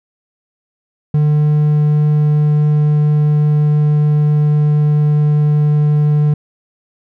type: tone with pitch glide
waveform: triangle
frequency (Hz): 149.9 to 148.95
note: D3 to D3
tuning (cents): +36 to +25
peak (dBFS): -7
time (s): 1.14-6.34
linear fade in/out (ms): 5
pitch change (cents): -11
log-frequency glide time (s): 1.49-6.19
effects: none